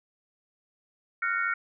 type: chord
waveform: sine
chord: Gb major seventh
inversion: third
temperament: just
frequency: 1387.5 / 1480 / 1850 / 2220 Hz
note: F6 / Gb6 / Bb6 / Db7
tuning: -12 / 0 / -14 / +2 cents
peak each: -28 / -32 / -33 / -33 dBFS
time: 1.22-1.54 s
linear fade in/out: 5 ms
effects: none